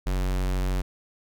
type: tone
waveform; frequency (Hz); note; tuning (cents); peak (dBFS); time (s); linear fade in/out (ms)
square; 46.36; F#1; +4; -24; 0.06-0.82; 10
effects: none